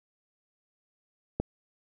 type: click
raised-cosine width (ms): 2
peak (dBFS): -14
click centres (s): 1.4
effects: none